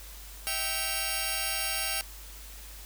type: tone cluster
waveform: 10% pulse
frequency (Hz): 652 / 778 / 2214 / 2766 / 4779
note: E5 / G5 / C#7 / F7 / D8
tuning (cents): -19 / -13 / -3 / -17 / +29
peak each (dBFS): -30 / -28 / -29 / -24 / -29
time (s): 0.47-2.01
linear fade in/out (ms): 0
effects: added 50 Hz sine -45 dBFS peak until 2.85 s + white hiss -48 dBFS RMS until 2.85 s